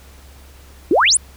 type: exponential sweep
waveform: sine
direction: up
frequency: 290 to 10548 Hz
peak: -10 dBFS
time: 0.91-1.17 s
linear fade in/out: 2 ms
effects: added 68 Hz sine -41 dBFS peak until 1.36 s + pink hiss -47 dBFS RMS until 1.36 s